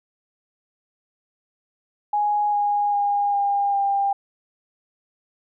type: tone with pitch steps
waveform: sine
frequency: 830.6 / 822 / 813.5 / 805.1 / 796.8 Hz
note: G#5 / G#5 / G#5 / G5 / G5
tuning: 0 / -18 / -36 / +46 / +28 cents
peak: -18 dBFS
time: 2.13-4.13 s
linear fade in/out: 5 ms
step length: 400 ms
effects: none